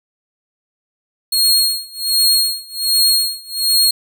sawtooth tone with tremolo, 4277 Hz, C8, 37 cents sharp, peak -7 dBFS, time 1.32-3.91 s, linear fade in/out 5 ms, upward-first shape sine, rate 1.3 Hz, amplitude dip 95%, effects none

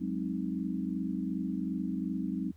sine chord, Ab dominant seventh, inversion third, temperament equal, 185 / 207.7 / 261.6 / 311.1 Hz, Gb3 / Ab3 / C4 / Eb4, 0 / 0 / 0 / 0 cents, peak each -35 / -37 / -36 / -38 dBFS, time 0-2.52 s, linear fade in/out 20 ms, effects added 82 Hz sine -53 dBFS peak until 2.56 s + pink hiss -70 dBFS RMS until 2.56 s

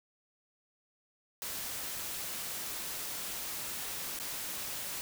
white noise with dropouts, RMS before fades -39 dBFS, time 1.42-5.01 s, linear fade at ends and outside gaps 0 ms, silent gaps 4.189-4.199 s, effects none

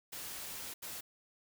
white noise bursts at uneven times, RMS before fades -44 dBFS, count 2, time 0.12-0.74 / 0.82-1.01 s, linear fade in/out 10 ms, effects none

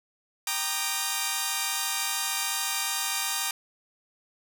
5% pulse chord, Eb major seventh, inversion first, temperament equal with one note detuned, 784 / 932.3 / 1174.7 / 1225.2 Hz, G5 / Bb5 / D6 / Eb6, 0 / 0 / 0 / -27 cents, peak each -21 / -19 / -25 / -20 dBFS, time 0.47-3.51 s, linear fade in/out 2 ms, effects none

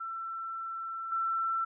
sine tone with level steps, 1341 Hz, E6, 29 cents sharp, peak -35 / -28 dBFS, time 0-1.65 s, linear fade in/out 10 ms, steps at 1.12 s, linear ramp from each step 2 ms, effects none

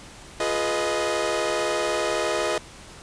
sawtooth chord, F half-diminished seventh, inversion none, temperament equal with one note detuned, 349.2 / 422.1 / 493.9 / 622.3 Hz, F4 / Ab4 / Cb5 / Eb5, 0 / +28 / 0 / 0 cents, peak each -26 / -25 / -26 / -22 dBFS, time 0.4-2.58 s, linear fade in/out 2 ms, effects pink hiss -44 dBFS RMS until 3.02 s + resampled to 22050 Hz

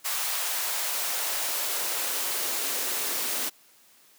white noise with high-pass filter sweep, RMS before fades -29 dBFS, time 0.04-3.5 s, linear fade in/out 20 ms, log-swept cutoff 880 to 260 Hz, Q 1.2, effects white hiss -58 dBFS RMS until 4.18 s + high-pass 150 Hz 12 dB/octave

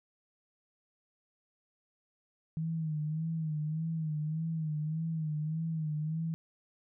sine tone with vibrato, 157.3 Hz, D#3, 19 cents sharp, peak -31 dBFS, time 2.57-6.34 s, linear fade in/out 0 ms, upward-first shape sine, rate 1.7 Hz, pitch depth 69 cents each way, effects none

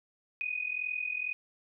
sine tone with amplitude modulation, 2489 Hz, D#7, in tune, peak -28 dBFS, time 0.41-1.33 s, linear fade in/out 0 ms, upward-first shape sine, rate 42.1 Hz, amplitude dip 80%, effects none

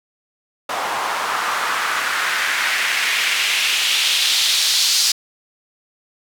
white noise with band-pass filter sweep, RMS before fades -19 dBFS, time 0.69-5.12 s, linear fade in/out 5 ms, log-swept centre 860 to 4800 Hz, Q 2, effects none

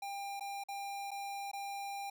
square tone with dropouts, 798 Hz, G5, 31 cents sharp, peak -40 dBFS, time 0.02-2.1 s, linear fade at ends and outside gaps 5 ms, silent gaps 0.397-0.407 / 0.638-0.685 / 1.108-1.114 / 1.515-1.532 s, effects none

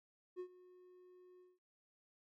triangle tone with ADSR envelope, 363.2 Hz, F#4, 32 cents flat, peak -39 dBFS, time 0.36-1.59 s, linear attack 37 ms, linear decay 79 ms, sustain -19 dB, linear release 190 ms, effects none

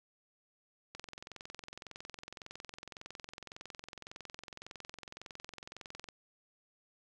click train, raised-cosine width 0.2 ms, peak -28 dBFS, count 113, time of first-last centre 0.95-6.088 s, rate 21.8 Hz, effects none

